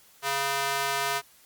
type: tone with high-pass filter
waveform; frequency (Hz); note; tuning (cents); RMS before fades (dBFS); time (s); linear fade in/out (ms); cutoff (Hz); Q
square; 138.59; C#3; 0; -28; 0.22-1.22; 50; 900; 0.96
effects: white hiss -57 dBFS RMS until 1.45 s + Opus 48 kbps